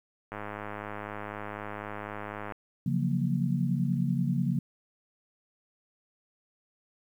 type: click train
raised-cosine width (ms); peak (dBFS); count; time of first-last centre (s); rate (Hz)
0.5; -21; 230; 0.32-2.522; 104
type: chord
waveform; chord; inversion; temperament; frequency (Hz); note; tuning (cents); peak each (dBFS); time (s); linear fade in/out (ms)
sine; Gb major seventh; second; equal; 138.59 / 174.61 / 185 / 233.1; Db3 / F3 / Gb3 / Bb3; 0 / 0 / 0 / 0; -29 / -30 / -33 / -32; 2.86-4.59; 5
effects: low-pass 2000 Hz 12 dB/octave + 10-bit